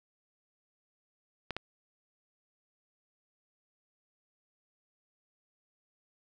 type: clicks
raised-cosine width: 0.3 ms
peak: -19 dBFS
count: 2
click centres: 1.507 / 1.566 s
effects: none